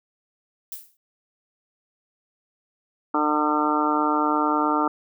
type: noise with exponential decay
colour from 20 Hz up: violet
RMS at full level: -31 dBFS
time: 0.72-0.97 s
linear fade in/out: 2 ms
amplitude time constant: 54 ms
type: harmonic tone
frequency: 150.5 Hz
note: D3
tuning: 43 cents sharp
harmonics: 2 / 3 / 4 / 5 / 6 / 7 / 8 / 9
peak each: -24 / -31 / -32 / -30 / -25 / -35 / -25 / -28 dBFS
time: 3.14-4.88 s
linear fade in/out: 5 ms
effects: none